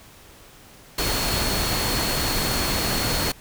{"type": "tone in noise", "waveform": "sine", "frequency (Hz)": 4338, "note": "C#8", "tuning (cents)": -38, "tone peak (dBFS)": -29, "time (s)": [0.98, 3.32], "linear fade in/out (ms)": 5, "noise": "pink", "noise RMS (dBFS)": -24, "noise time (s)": [0.98, 3.32], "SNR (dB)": -8, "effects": ["pink hiss -48 dBFS RMS until 3.4 s"]}